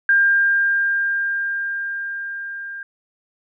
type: tone with level ramp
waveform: sine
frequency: 1600 Hz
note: G6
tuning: 35 cents sharp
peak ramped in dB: -11 to -29 dBFS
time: 0.09-2.83 s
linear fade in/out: 2 ms
effects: none